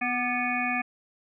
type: harmonic tone with a mistuned harmonic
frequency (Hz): 246.9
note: B3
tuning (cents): 0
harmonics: 1 / 3 / 5 / 7 / 9 / 10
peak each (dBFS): -32 / -31 / -36 / -33 / -32 / -31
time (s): 0.01-0.82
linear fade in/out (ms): 10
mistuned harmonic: 5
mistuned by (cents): -47
effects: none